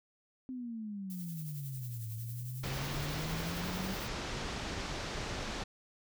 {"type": "exponential two-way sweep", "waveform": "sine", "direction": "down then up", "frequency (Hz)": [261.6, 110, 193.4], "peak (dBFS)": -38, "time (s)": [0.49, 3.94], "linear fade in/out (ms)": 0, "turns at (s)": 2.08}
{"type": "noise with tremolo", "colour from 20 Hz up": "violet", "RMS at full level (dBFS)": -47, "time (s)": [1.1, 4.08], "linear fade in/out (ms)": 0, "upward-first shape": "triangle", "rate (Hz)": 11, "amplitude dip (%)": 55}
{"type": "low-pass noise", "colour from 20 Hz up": "pink", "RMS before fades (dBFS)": -39, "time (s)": [2.63, 5.64], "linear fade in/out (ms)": 10, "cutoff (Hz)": 6300, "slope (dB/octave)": 24}
{"effects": []}